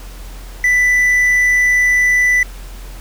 triangle tone, 1985 Hz, B6, 8 cents sharp, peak -8 dBFS, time 0.64-2.43 s, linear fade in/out 2 ms, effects added 43 Hz sine -29 dBFS peak until 3 s + pink hiss -39 dBFS RMS until 3 s

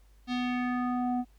square tone with low-pass filter sweep, 247.8 Hz, B3, 6 cents sharp, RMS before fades -30 dBFS, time 0.27-1.25 s, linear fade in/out 50 ms, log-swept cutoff 4200 to 590 Hz, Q 2.2, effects added 50 Hz sine -56 dBFS peak until 1.38 s + pink hiss -69 dBFS RMS until 1.38 s

